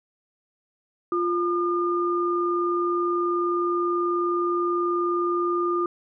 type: tone pair together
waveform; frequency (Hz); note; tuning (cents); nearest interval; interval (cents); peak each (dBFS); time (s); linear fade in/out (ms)
sine; 349.2 / 1210.4; F4 / D#6; 0 / -48; octave + minor seventh; 2152; -23 / -25; 1.12-5.86; 2
effects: none